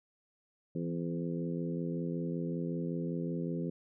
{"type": "harmonic tone with a mistuned harmonic", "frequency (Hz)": 85.3, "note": "F2", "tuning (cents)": -40, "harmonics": [2, 3, 4, 5, 6], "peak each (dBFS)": [-35, -39, -41, -43, -45], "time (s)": [0.75, 3.7], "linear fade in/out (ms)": 5, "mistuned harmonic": 2, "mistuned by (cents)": -38, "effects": []}